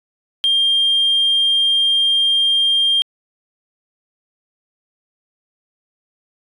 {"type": "tone", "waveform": "sine", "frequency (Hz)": 3200, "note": "G7", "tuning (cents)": 35, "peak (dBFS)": -11, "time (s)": [0.44, 3.02], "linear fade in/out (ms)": 0, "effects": ["tanh soft clip ceiling -9 dBFS"]}